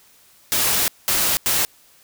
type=noise bursts at uneven times; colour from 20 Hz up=white; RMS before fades=-19 dBFS; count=3; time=0.52-0.88 / 1.08-1.37 / 1.46-1.65 s; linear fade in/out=0 ms; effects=white hiss -53 dBFS RMS until 2.03 s